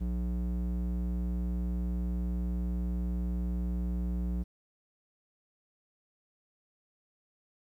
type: tone with band-pass filter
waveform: square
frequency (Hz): 60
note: B1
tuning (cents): -49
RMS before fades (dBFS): -32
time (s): 0-4.44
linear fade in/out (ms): 20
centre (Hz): 120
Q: 2.6
effects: 11-bit